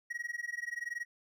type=tone with amplitude modulation; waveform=triangle; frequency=1903 Hz; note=A#6; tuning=35 cents sharp; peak=-31 dBFS; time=0.1-1.05 s; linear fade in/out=10 ms; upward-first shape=sine; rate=21 Hz; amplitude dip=95%; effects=none